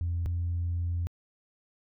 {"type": "tone pair in turn", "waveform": "sine", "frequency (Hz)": [85.6, 86.2], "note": ["F2", "F2"], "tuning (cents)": [-34, -22], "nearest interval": "unison", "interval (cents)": 12, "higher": "second", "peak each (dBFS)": -26, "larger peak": "neither", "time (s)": [[0.01, 0.26], [0.26, 1.07]], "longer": "second", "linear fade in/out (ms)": 0, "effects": ["tanh soft clip ceiling -24 dBFS"]}